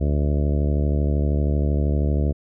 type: harmonic tone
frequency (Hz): 72.8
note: D2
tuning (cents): -15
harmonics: 1 / 2 / 3 / 4 / 5 / 6 / 7 / 8 / 9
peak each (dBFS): -19 / -25 / -29 / -31 / -33 / -35 / -36 / -37 / -38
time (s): 0-2.33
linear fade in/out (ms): 20
effects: none